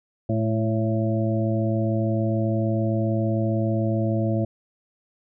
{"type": "harmonic tone with a mistuned harmonic", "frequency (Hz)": 111, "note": "A2", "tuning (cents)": 16, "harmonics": [1, 2, 3, 5, 6], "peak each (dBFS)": [-23, -26, -28, -30, -31], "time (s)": [0.29, 4.45], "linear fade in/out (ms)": 5, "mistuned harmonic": 2, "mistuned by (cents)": -33, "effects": []}